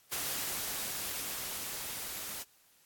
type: noise with level ramp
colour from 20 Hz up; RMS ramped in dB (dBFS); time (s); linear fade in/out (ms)
white; -35 to -41; 0.11-2.44; 20
effects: white hiss -65 dBFS RMS until 2.85 s + AAC 64 kbps